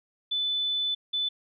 sine tone pair in turn, 3500 / 3500 Hz, A7 / A7, -10 / -10 cents, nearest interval unison, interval 0 cents, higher neither, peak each -25 dBFS, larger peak neither, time 0.31-0.95 / 1.13-1.29 s, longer first, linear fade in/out 10 ms, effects none

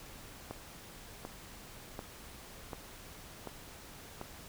click train, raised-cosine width 1 ms, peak -26 dBFS, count 6, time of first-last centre 0.51-4.214 s, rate 1.35 Hz, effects pink hiss -51 dBFS RMS until 4.48 s

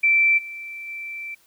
sine tone with level steps, 2337 Hz, D7, 9 cents flat, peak -14 / -32 / -30 dBFS, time 0.03-1.35 s, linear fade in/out 10 ms, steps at 0.37 / 0.87 s, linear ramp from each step 20 ms, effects white hiss -59 dBFS RMS until 1.46 s

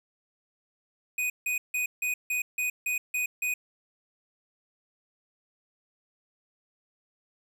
square tone bursts, 2489 Hz, D#7, in tune, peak -27 dBFS, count 9, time 1.18-3.54 s, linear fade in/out 5 ms, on 120 ms, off 160 ms, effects 10-bit

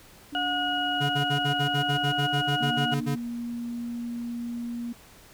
sine tone with pitch glide, 288.8 to 298.1 Hz, D4 to D4, -29 to +26 cents, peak -34 dBFS, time 0.32-3.16 s, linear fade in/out 10 ms, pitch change +55 cents, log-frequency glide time 1.61-2.53 s
harmonic tone, 725 Hz, F#5, 35 cents flat, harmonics 1 / 2 / 4, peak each -29 / -30 / -29 dBFS, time 0.35-2.94 s, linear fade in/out 0 ms
square tone bursts, 142.1 Hz, C#3, 43 cents sharp, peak -26 dBFS, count 15, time 1-3.157 s, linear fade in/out 20 ms, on 99 ms, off 48 ms
sine tone, 237 Hz, A#3, 29 cents sharp, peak -30 dBFS, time 2.6-4.93 s, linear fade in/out 10 ms
effects pink hiss -52 dBFS RMS until 5.33 s

